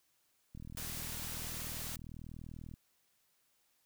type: click train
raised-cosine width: 5 ms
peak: -36 dBFS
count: 89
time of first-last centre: 0.55-2.739 s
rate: 40.2 Hz
type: noise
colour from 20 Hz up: white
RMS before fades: -43 dBFS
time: 0.77-1.96 s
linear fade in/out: 2 ms
effects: white hiss -75 dBFS RMS until 3.85 s